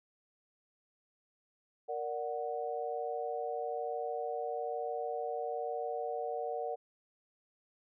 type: chord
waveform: sine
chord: Bb augmented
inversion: none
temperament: equal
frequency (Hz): 466.2 / 587.3 / 740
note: Bb4 / D5 / F#5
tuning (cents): 0 / 0 / 0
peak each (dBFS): -38 / -40 / -38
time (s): 1.88-6.76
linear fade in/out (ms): 20
effects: none